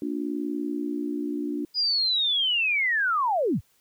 sine chord, Bb major, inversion none, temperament equal with one note detuned, 233.1 / 293.7 / 354.1 Hz, Bb3 / D4 / F4, 0 / 0 / +24 cents, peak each -34 / -28 / -34 dBFS, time 0.02-1.65 s, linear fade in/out 2 ms
sine linear sweep, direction down, 4978 to 59.7 Hz, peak -21 dBFS, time 1.74-3.61 s, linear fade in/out 50 ms
effects white hiss -65 dBFS RMS until 3.8 s

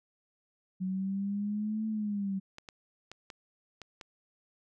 sine exponential two-way sweep, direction up then down, 185 to 219.9 to 190.7 Hz, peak -30 dBFS, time 0.8-2.4 s, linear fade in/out 20 ms, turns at 1.87 s
clicks, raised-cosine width 0.2 ms, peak -27 dBFS, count 6, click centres 2.584 / 2.688 / 3.116 / 3.302 / 3.817 / 4.012 s
effects none

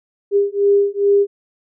sine beating tone pair, 401.4 / 403.8 Hz, G4 / G#4, +41 / -49 cents, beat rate 2.4 Hz, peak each -15 dBFS, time 0.31-1.27 s, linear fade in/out 50 ms, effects none

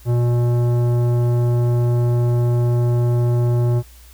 sine tone with tanh clipping, 120.5 Hz, B2, 42 cents flat, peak -16 dBFS, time 0.05-3.83 s, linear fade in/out 50 ms, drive 14 dB, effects added 60 Hz sine -42 dBFS peak until 4.13 s + white hiss -49 dBFS RMS until 4.13 s

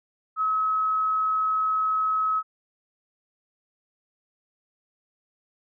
sine tone, 1283 Hz, E6, 47 cents flat, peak -21 dBFS, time 0.36-2.43 s, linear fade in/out 50 ms, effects none

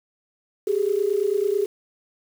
sine tone pair together, 390.9 / 420 Hz, G4 / G#4, -5 / +19 cents, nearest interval minor second, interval 124 cents, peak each -22 / -22 dBFS, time 0.67-1.66 s, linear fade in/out 5 ms, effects 7-bit

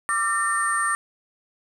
sine tone cluster, 1176 / 1365 / 1809 / 8760 Hz, D6 / F6 / A6 / C#9, +2 / -40 / +48 / -22 cents, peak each -23 / -29 / -24 / -29 dBFS, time 0.09-0.95 s, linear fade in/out 0 ms, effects tanh soft clip ceiling -12 dBFS + 9-bit

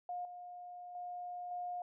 sine tone with level steps, 713 Hz, F5, 36 cents sharp, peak -38 / -46 / -41 / -38 dBFS, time 0.09-1.82 s, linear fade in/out 2 ms, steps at 0.25 / 0.95 / 1.51 s, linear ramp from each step 2 ms, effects none

